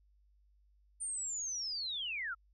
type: linear sweep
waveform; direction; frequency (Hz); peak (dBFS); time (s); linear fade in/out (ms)
sine; down; 9070 to 1277; -36; 1-2.35; 20
effects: added 50 Hz sine -65 dBFS peak until 2.53 s